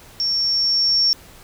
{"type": "tone with level ramp", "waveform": "sine", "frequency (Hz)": 5480, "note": "F8", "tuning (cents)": -34, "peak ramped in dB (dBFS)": [-18, -13], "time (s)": [0.2, 1.13], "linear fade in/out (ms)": 0, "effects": ["pink hiss -45 dBFS RMS until 1.43 s"]}